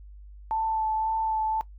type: tone with vibrato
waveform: sine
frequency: 880 Hz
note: A5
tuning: in tune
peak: -24 dBFS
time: 0.51-1.61 s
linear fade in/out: 0 ms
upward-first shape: sine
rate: 1.9 Hz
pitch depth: 15 cents each way
effects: noise-tail reverb RT60 0.1 s tail -17 dB re dry + added 50 Hz sine -43 dBFS peak until 1.78 s